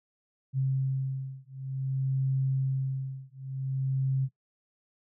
sine beating tone pair, 133.2 / 133.74 Hz, C3 / C3, +31 / +38 cents, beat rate 0.54 Hz, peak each -30 / -30 dBFS, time 0.53-4.29 s, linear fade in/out 50 ms, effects noise-tail reverb RT60 0.1 s tail -18 dB re dry

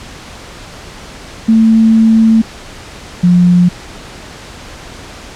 sine tone pair in turn, 223.2 / 177.15 Hz, A3 / F3, +25 / +25 cents, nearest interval major third, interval 400 cents, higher first, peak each -4 dBFS, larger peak neither, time 1.48-2.42 / 3.23-3.69 s, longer first, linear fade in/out 10 ms, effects pink hiss -31 dBFS RMS until 5.35 s + low-pass 7000 Hz 12 dB/octave

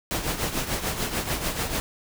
pink noise with tremolo, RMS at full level -25 dBFS, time 0.11-1.8 s, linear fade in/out 0 ms, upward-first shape triangle, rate 6.8 Hz, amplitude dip 70%, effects none

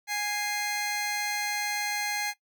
20% pulse tone pair together, 826.5 / 2093 Hz, G#5 / C7, -9 / 0 cents, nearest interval octave + major third, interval 1609 cents, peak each -26 dBFS, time 0.07-2.34 s, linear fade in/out 50 ms, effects noise-tail reverb RT60 0.1 s tail -17 dB re dry

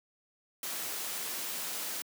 white noise, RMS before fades -37 dBFS, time 0.63-2.02 s, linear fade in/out 2 ms, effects high-pass 200 Hz 12 dB/octave

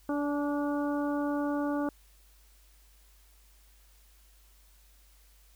harmonic tone with a mistuned harmonic, 289.9 Hz, D4, 22 cents flat, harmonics 1 / 2 / 3 / 4 / 5, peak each -29 / -35 / -39 / -41 / -43 dBFS, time 0.09-1.89 s, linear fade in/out 2 ms, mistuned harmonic 3, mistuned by -17 cents, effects added 50 Hz sine -58 dBFS peak until 5.55 s + white hiss -64 dBFS RMS until 5.55 s

